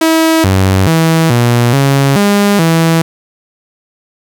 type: tone with pitch steps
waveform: sawtooth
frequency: 322.8 / 95.3 / 162.7 / 120 / 138.1 / 203 / 164.1 Hz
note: E4 / G2 / E3 / B2 / C#3 / G#3 / E3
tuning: -36 / -48 / -22 / -49 / -6 / -39 / -8 cents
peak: -3 dBFS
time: 0.01-3.02 s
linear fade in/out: 5 ms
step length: 430 ms
effects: none